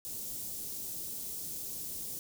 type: band-stop noise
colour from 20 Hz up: white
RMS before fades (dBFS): -40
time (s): 0.05-2.19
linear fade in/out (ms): 0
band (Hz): 380 to 6500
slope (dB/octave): 12
effects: none